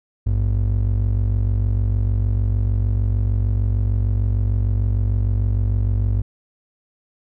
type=ring-modulated tone; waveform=triangle; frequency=78.3 Hz; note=D#2; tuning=11 cents sharp; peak=-11 dBFS; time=0.26-6.22 s; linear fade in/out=10 ms; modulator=23.3 Hz; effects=none